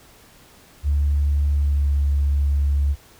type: tone with pitch glide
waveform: sine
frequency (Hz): 72.1 to 70.94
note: D2 to C#2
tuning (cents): -31 to +41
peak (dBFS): -15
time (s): 0.83-2.96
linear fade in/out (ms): 50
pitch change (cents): -28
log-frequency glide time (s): 1.54-1.9
effects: tanh soft clip ceiling -12 dBFS + pink hiss -50 dBFS RMS until 3.19 s